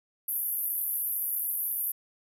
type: band-pass noise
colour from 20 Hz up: pink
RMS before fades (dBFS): -31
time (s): 0.28-1.92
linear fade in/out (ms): 5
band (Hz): 11000 to 14000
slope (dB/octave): 96
effects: none